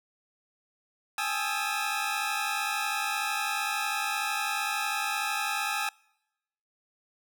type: tone cluster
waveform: 20% pulse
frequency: 804 / 855 / 1254 / 1327 Hz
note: G5 / A5 / D#6 / E6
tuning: +44 / -50 / +13 / +11 cents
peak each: -29 dBFS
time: 1.18-5.89 s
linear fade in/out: 2 ms
effects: noise-tail reverb RT60 0.9 s tail -26 dB re dry